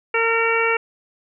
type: harmonic tone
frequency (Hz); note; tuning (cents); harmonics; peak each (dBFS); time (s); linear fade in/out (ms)
456.9; A#4; -35; 1 / 2 / 3 / 4 / 5 / 6; -21 / -26 / -23 / -26 / -22 / -26; 0.14-0.77; 5
effects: none